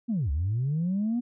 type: linear two-way sweep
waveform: sine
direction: down then up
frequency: 246.9 to 65.5 to 246.9 Hz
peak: -23 dBFS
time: 0.08-1.21 s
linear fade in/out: 20 ms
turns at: 0.31 s
effects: tanh soft clip ceiling -21 dBFS